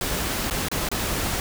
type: noise with dropouts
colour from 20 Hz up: pink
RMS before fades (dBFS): -26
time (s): 0.01-1.4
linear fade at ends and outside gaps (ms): 1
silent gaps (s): 0.5-0.509 / 0.685-0.715 / 0.888-0.915
effects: none